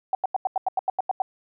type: tone bursts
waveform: sine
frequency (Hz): 759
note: F#5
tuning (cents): +44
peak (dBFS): -19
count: 11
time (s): 0.13-1.22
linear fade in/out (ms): 2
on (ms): 20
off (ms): 87
effects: none